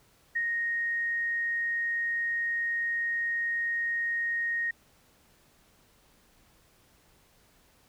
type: tone with ADSR envelope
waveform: sine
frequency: 1864.7 Hz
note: A#6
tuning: in tune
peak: -25 dBFS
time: 0.35-4.71 s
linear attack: 13 ms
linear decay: 55 ms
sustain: -2 dB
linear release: 5 ms
effects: pink hiss -63 dBFS RMS until 7.88 s